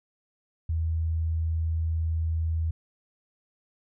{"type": "tone", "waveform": "sine", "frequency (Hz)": 81.1, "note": "E2", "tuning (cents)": -28, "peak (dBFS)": -24, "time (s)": [0.69, 2.71], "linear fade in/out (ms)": 5, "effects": []}